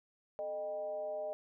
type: tone with frequency modulation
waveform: sine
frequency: 614 Hz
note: D#5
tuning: 23 cents flat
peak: -36 dBFS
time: 0.39-1.33 s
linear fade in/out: 0 ms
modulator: 178 Hz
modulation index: 0.57
effects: none